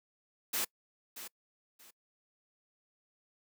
white noise with echo, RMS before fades -33 dBFS, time 0.53-0.65 s, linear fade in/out 10 ms, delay 630 ms, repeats 2, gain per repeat -12 dB, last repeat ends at 1.91 s, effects noise-tail reverb RT60 0.1 s tail -25 dB re dry + high-pass 200 Hz 12 dB/octave

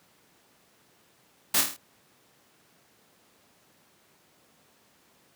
white noise with echo, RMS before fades -23 dBFS, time 1.54-1.61 s, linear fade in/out 5 ms, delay 26 ms, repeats 6, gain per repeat -4 dB, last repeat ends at 1.766 s, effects pink hiss -62 dBFS RMS until 5.35 s + high-pass 150 Hz 12 dB/octave

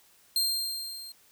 sawtooth tone with level ramp, 4186 Hz, C8, in tune, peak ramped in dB -20 to -39 dBFS, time 0.36-1.12 s, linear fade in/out 2 ms, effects white hiss -61 dBFS RMS until 1.31 s

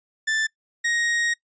40% pulse tone pair in turn, 1764 / 1875.4 Hz, A6 / A#6, +4 / +10 cents, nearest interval minor second, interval 106 cents, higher second, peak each -20 dBFS, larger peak neither, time 0.27-0.47 / 0.84-1.34 s, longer second, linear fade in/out 10 ms, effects noise-tail reverb RT60 0.1 s tail -22 dB re dry + resampled to 16000 Hz

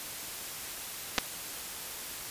clicks, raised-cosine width 0.2 ms, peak -7 dBFS, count 2, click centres 1.181 / 1.185 s, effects white hiss -40 dBFS RMS until 2.3 s + resampled to 32000 Hz

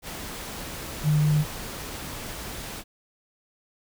sine tone in noise, 150.9 Hz, D3, 47 cents sharp, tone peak -18 dBFS, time 1.03-1.45 s, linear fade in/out 50 ms, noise pink, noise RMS -36 dBFS, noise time 0.02-2.84 s, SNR +15 dB, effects none

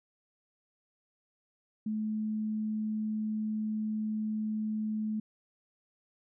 sine tone, 215.6 Hz, A3, 35 cents flat, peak -30 dBFS, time 1.86-5.2 s, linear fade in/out 5 ms, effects none

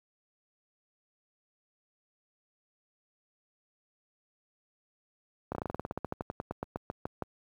slowing click train, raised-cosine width 1 ms, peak -19 dBFS, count 22, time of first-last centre 5.52-7.223 s, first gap 30 ms, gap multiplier 1.09, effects high-pass 60 Hz 12 dB/octave + 10-bit

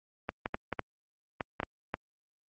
clicks, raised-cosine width 0.5 ms, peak -16 dBFS, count 9, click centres 0.291 / 0.459 / 0.544 / 0.727 / 0.793 / 1.408 / 1.601 / 1.632 / 1.941 s, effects high-pass 60 Hz 12 dB/octave + Opus 32 kbps

